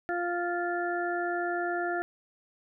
harmonic tone, 349.2 Hz, F4, in tune, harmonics 1 / 2 / 4 / 5, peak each -32 / -32 / -35 / -37 dBFS, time 0.09-2.02 s, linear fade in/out 0 ms, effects none

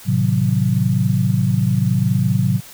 sine chord, A diminished seventh, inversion none, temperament equal, 110 / 130.81 / 155.56 / 185 Hz, A2 / C3 / Eb3 / Gb3, 0 / 0 / 0 / 0 cents, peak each -19 / -18 / -23 / -19 dBFS, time 0.05-2.61 s, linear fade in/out 50 ms, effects white hiss -40 dBFS RMS until 2.73 s

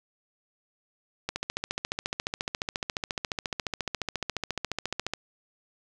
click train, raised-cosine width 0.2 ms, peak -12 dBFS, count 56, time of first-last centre 1.29-5.136 s, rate 14.3 Hz, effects none

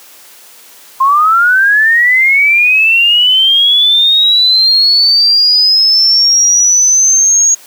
sine linear sweep, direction up, 1046.5 to 6645 Hz, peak -5 dBFS, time 1-7.55 s, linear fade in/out 10 ms, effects white hiss -38 dBFS RMS until 7.66 s + high-pass 300 Hz 12 dB/octave

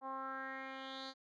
10% pulse tone with low-pass filter sweep, 266.2 Hz, C4, 30 cents sharp, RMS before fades -45 dBFS, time 0.01-1.14 s, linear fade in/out 50 ms, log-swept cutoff 910 to 4700 Hz, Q 4.3, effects none

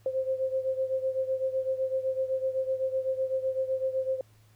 sine beating tone pair, 523.3 / 531.2 Hz, C5 / C5, 0 / +26 cents, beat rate 7.9 Hz, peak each -28 / -32 dBFS, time 0.06-4.21 s, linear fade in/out 2 ms, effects added 108 Hz sine -57 dBFS peak until 4.55 s + pink hiss -65 dBFS RMS until 4.55 s

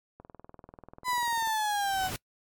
click train, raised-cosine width 1 ms, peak -32 dBFS, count 27, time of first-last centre 0.2-1.475 s, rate 20.4 Hz
35% pulse exponential sweep, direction down, 1010 to 741 Hz, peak -25 dBFS, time 1.04-2.11 s, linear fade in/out 50 ms
pink noise with exponential growth, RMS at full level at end -33 dBFS, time 1.6-2.16 s, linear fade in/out 0 ms, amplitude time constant 120 ms
effects noise-tail reverb RT60 0.1 s tail -23 dB re dry + MP3 96 kbps

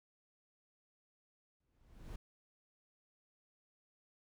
brown noise with exponential growth, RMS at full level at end -44 dBFS, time 1.6-2.16 s, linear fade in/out 5 ms, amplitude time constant 120 ms, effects none

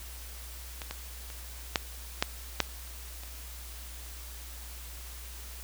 clicks, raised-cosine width 0.2 ms, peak -20 / -18 / -27 / -7 / -7 / -6 / -28 dBFS, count 7, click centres 0.818 / 0.91 / 1.302 / 1.758 / 2.225 / 2.603 / 3.235 s, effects added 60 Hz sine -43 dBFS peak until 5.63 s + white hiss -47 dBFS RMS until 5.63 s

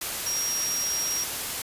sine tone in noise, 5630 Hz, F8, 13 cents sharp, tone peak -26 dBFS, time 0.26-1.24 s, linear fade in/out 5 ms, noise white, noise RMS -31 dBFS, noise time 0.01-1.62 s, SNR +2 dB, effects resampled to 32000 Hz

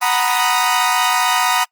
sawtooth chord, B major seventh, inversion second, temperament equal, 740 / 932.3 / 987.8 / 1244.5 Hz, F#5 / A#5 / B5 / D#6, 0 / 0 / 0 / 0 cents, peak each -16 dBFS, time 0.01-1.65 s, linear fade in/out 20 ms, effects noise-tail reverb RT60 0.1 s tail -26 dB re dry + Opus 24 kbps

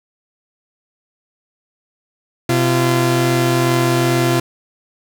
sawtooth tone pair together, 128.4 / 342.8 Hz, C3 / F4, -32 / -32 cents, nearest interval octave + perfect fourth, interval 1700 cents, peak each -12 dBFS, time 2.49-4.4 s, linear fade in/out 5 ms, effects none

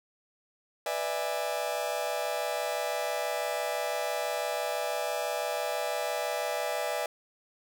40% pulse chord, E dominant seventh, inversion second, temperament just, 494.4 / 593.3 / 659.3 / 824.1 Hz, B4 / D5 / E5 / G#5, +2 / +18 / 0 / -14 cents, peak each -37 / -33 / -34 / -35 dBFS, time 0.86-7.06 s, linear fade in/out 2 ms, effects none

